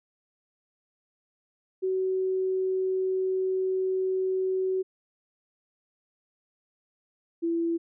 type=tone pair in turn; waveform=sine; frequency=376.1 / 335.1 Hz; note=F#4 / E4; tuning=+28 / +29 cents; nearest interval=major second; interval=199 cents; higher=first; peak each=-24 dBFS; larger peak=neither; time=1.82-4.83 / 7.42-7.78 s; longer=first; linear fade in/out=20 ms; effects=none